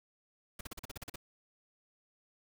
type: noise bursts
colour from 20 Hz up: pink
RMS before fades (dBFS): -43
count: 10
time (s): 0.59-1.159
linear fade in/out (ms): 5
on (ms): 20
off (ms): 41
effects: none